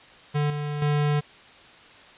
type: tone with level steps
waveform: square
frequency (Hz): 147.4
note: D3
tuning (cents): +7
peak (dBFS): -22 / -28 / -21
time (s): 0.34-1.21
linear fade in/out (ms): 20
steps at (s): 0.5 / 0.82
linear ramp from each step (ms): 2
effects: white hiss -49 dBFS RMS until 2.17 s + resampled to 8000 Hz